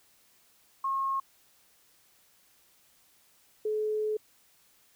sine tone pair in turn, 1082 / 428.6 Hz, C#6 / A4, -42 / -45 cents, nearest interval octave + major third, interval 1603 cents, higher first, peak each -27 dBFS, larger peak neither, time 0.84-1.2 / 3.65-4.17 s, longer second, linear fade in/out 5 ms, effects white hiss -64 dBFS RMS until 4.95 s

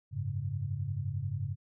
sine chord, F# suspended second, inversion none, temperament equal, 92.5 / 103.83 / 138.59 Hz, F#2 / G#2 / C#3, 0 / 0 / 0 cents, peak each -38 / -35 / -36 dBFS, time 0.11-1.56 s, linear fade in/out 50 ms, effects none

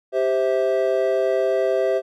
triangle chord, C major, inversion second, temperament equal with one note detuned, 392 / 523.3 / 652.1 Hz, G4 / C5 / E5, 0 / 0 / -19 cents, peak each -20 dBFS, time 0.12-2.02 s, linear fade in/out 50 ms, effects none

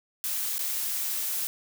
blue noise with dropouts, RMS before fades -30 dBFS, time 0.24-1.47 s, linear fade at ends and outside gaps 0 ms, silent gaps 0.582-0.592 s, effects none

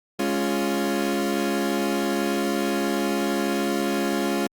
30% pulse chord, Db major, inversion second, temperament equal, 207.7 / 277.2 / 349.2 Hz, Ab3 / Db4 / F4, 0 / 0 / 0 cents, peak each -24 dBFS, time 0.19-4.47 s, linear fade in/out 5 ms, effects Opus 48 kbps

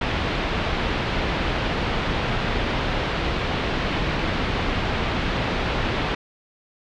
pink low-pass noise, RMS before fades -24 dBFS, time 0.01-6.15 s, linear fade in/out 5 ms, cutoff 3700 Hz, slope 24 dB/octave, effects none

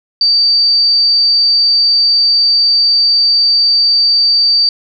sine tone, 4628 Hz, D8, 26 cents flat, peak -7 dBFS, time 0.21-4.69 s, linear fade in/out 2 ms, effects none

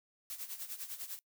blue noise with tremolo, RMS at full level -41 dBFS, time 0.3-1.19 s, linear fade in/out 0 ms, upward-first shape sine, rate 10 Hz, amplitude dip 75%, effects noise-tail reverb RT60 0.1 s tail -22 dB re dry

